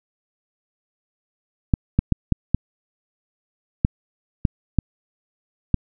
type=clicks; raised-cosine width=5 ms; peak=-3 dBFS; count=9; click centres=1.738 / 1.99 / 2.123 / 2.323 / 2.546 / 3.849 / 4.452 / 4.787 / 5.743 s; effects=none